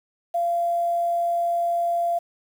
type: tone with quantisation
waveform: sine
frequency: 688 Hz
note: F5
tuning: 26 cents flat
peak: -20 dBFS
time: 0.34-2.19 s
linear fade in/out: 10 ms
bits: 8
effects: none